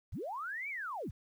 sine linear two-way sweep, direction up then down, 34.72 to 2349 to 34.72 Hz, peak -37 dBFS, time 0.12-1.11 s, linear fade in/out 10 ms, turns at 0.69 s, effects 11-bit

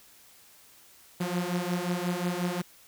sawtooth beating tone pair, 174.61 / 180.21 Hz, F3 / F#3, 0 / -45 cents, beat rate 5.6 Hz, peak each -27 dBFS, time 1.2-2.62 s, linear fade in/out 10 ms, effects white hiss -56 dBFS RMS until 2.87 s

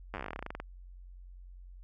slowing click train, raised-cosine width 0.5 ms, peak -23 dBFS, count 20, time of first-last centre 0.14-0.6 s, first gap 9 ms, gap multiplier 1.1, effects added 45 Hz sine -47 dBFS peak until 1.83 s

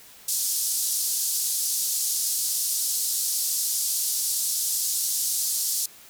white band-pass noise, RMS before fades -26 dBFS, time 0.28-5.86 s, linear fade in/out 5 ms, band 4700 to 13000 Hz, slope 24 dB/octave, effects white hiss -49 dBFS RMS until 6.09 s

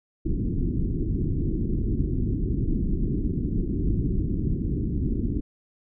pink low-pass noise, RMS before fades -25 dBFS, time 0.25-5.41 s, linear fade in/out 10 ms, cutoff 360 Hz, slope 48 dB/octave, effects none

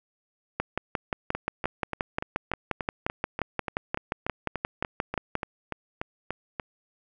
two click trains, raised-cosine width 0.5 ms, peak -11 / -15 dBFS, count 28 / 19, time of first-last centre 0.6-5.354 / 1.35-6.598 s, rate 5.68 / 3.43 Hz, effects none

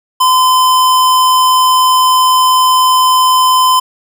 square tone, 1023 Hz, C6, 39 cents flat, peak -7 dBFS, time 0.2-3.8 s, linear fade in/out 10 ms, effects none

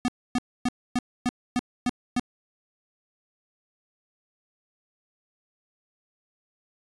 square tone bursts, 246.9 Hz, B3, in tune, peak -22 dBFS, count 8, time 0.05-2.196 s, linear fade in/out 0 ms, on 32 ms, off 270 ms, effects resampled to 22050 Hz

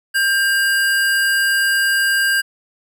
square tone pair together, 1592.4 / 2872 Hz, G6 / F7, +27 / +48 cents, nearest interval minor seventh, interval 1021 cents, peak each -15 / -26 dBFS, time 0.14-2.42 s, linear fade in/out 20 ms, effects none

